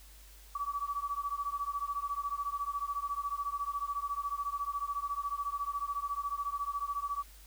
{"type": "beating tone pair", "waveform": "sine", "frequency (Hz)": [1139, 1153], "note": ["C#6", "D6"], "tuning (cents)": [47, -32], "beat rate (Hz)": 14, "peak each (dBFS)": [-36, -36], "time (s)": [0.55, 7.23], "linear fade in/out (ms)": 5, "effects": ["added 50 Hz sine -53 dBFS peak until 7.46 s", "white hiss -58 dBFS RMS until 7.46 s"]}